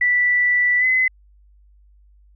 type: tone with pitch glide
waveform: sine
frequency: 1968 to 2032 Hz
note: B6 to B6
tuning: -7 to +49 cents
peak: -14 dBFS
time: 0.01-1.08 s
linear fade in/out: 5 ms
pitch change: +56 cents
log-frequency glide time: 0.79-0.85 s
effects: added 50 Hz sine -49 dBFS peak until 2.35 s